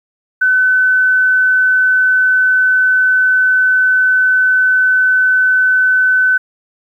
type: tone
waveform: sine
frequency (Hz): 1512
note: F#6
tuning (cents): +37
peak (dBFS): -8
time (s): 0.41-6.38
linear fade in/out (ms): 10
effects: 8-bit